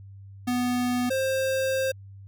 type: tone pair in turn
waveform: square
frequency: 246.9 / 529.4 Hz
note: B3 / C5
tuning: 0 / +20 cents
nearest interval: octave + minor second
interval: 1320 cents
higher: second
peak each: -24 dBFS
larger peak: neither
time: 0.47-1.1 / 1.1-1.92 s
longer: second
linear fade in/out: 10 ms
effects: added 98 Hz sine -42 dBFS peak until 2.27 s